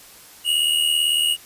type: tone pair together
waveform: square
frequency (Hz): 2828 / 2906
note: F7 / F#7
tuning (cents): +21 / -32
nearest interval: unison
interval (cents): 47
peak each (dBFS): -23 / -19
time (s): 0.44-1.37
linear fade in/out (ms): 50
effects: white hiss -45 dBFS RMS until 1.45 s + resampled to 32000 Hz